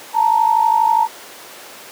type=tone pair together; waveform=sine; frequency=880 / 932.3 Hz; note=A5 / A#5; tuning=0 / 0 cents; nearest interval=minor second; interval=100 cents; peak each=-14 dBFS; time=0.13-1.08 s; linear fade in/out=50 ms; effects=pink hiss -36 dBFS RMS until 1.91 s + high-pass 400 Hz 12 dB/octave